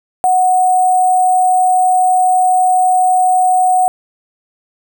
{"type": "tone with sample-and-hold", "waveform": "sine", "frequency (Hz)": 736, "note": "F#5", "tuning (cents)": -9, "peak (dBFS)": -8, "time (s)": [0.24, 3.88], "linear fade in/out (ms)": 0, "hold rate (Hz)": 8820, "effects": []}